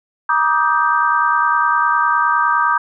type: chord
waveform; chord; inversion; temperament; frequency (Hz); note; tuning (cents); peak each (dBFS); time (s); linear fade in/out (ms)
sine; Eb major seventh; second; equal with one note detuned; 951.9 / 1174.7 / 1244.5 / 1568; Bb5 / D6 / Eb6 / G6; +36 / 0 / 0 / 0; -18; 0.29-2.78; 5
effects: none